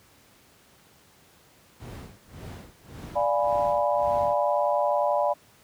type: noise with tremolo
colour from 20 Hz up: brown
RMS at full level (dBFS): -34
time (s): 1.8-4.34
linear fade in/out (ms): 5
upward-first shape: sine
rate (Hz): 1.8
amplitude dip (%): 95
type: chord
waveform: sine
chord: D diminished seventh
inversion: none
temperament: equal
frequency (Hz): 587.3 / 698.5 / 830.6 / 987.8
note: D5 / F5 / Ab5 / Cb6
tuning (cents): 0 / 0 / 0 / 0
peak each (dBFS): -24 / -28 / -28 / -28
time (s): 3.15-5.34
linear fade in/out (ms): 20
effects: pink hiss -57 dBFS RMS until 5.63 s + high-pass 80 Hz 12 dB/octave